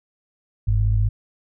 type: tone pair together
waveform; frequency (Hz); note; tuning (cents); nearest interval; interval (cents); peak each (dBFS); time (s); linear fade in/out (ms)
sine; 48.44 / 103.83; G1 / G#2; -20 / 0; octave + minor second; 1320; -19 / -18; 0.67-1.09; 10
effects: none